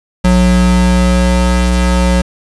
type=tone pair together; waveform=square; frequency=60.8 / 182.06 Hz; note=B1 / F#3; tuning=-26 / -28 cents; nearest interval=octave + perfect fifth; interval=1898 cents; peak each=-11 dBFS; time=0.24-2.22 s; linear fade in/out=10 ms; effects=resampled to 24000 Hz + 7-bit